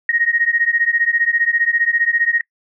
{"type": "beating tone pair", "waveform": "sine", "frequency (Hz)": [1864.7, 1879.7], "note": ["A#6", "A#6"], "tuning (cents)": [0, 14], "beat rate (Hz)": 15, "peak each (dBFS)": -17, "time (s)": [0.09, 2.41], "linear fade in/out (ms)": 2, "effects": ["noise-tail reverb RT60 0.1 s tail -25 dB re dry"]}